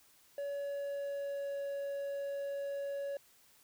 triangle tone with pitch glide, 566 to 560.5 Hz, C#5 to C#5, +36 to +19 cents, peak -34 dBFS, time 0.38-3.17 s, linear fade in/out 2 ms, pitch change -17 cents, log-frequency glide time 0.54-1.57 s, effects white hiss -65 dBFS RMS until 3.63 s

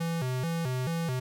square tone with vibrato, 145.9 Hz, D3, 11 cents flat, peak -29 dBFS, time 0-1.2 s, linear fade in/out 10 ms, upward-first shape square, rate 2.3 Hz, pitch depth 230 cents each way, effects none

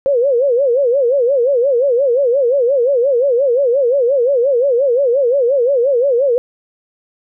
sine tone with vibrato, 516 Hz, C5, 24 cents flat, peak -10 dBFS, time 0.06-6.38 s, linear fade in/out 0 ms, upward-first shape sine, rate 5.7 Hz, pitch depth 180 cents each way, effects none

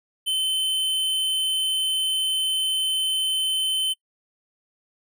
square tone, 3066 Hz, G7, 39 cents flat, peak -22 dBFS, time 0.26-3.94 s, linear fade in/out 20 ms, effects noise-tail reverb RT60 0.1 s tail -24 dB re dry

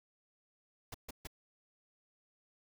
pink noise bursts, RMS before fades -44 dBFS, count 3, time 0.92-1.272 s, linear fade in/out 5 ms, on 24 ms, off 140 ms, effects none

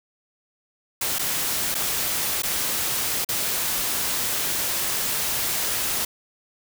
white noise with dropouts, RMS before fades -25 dBFS, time 1.01-6.05 s, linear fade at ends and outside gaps 5 ms, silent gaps 1.186-1.192 / 1.745-1.75 / 2.422-2.433 / 3.247-3.288 s, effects none

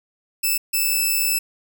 5% pulse tone bursts at uneven times, 2631 Hz, E7, 4 cents flat, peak -9 dBFS, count 2, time 0.43-0.58 / 0.73-1.39 s, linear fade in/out 10 ms, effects none

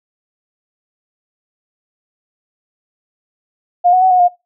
sine tone with pitch steps, 709 / 737 / 751 / 730 / 709 Hz, F5 / F#5 / F#5 / F#5 / F5, +26 / -7 / +26 / -24 / +26 cents, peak -7 dBFS, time 3.84-4.285 s, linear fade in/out 20 ms, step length 89 ms, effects noise-tail reverb RT60 0.2 s tail -18 dB re dry

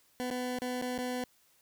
20% pulse tone with dropouts, 250 Hz, B3, 21 cents sharp, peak -28 dBFS, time 0.2-1.24 s, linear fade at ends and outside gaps 0 ms, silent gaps 0.303-0.311 / 0.588-0.619 / 0.815-0.823 / 0.98-0.988 s, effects white hiss -67 dBFS RMS until 1.61 s

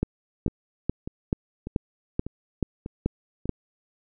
two click trains, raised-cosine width 3 ms, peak -20 / -10 dBFS, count 6 / 9, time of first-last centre 0.48-3.456 / 0.03-3.493 s, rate 1.68 / 2.31 Hz, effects none

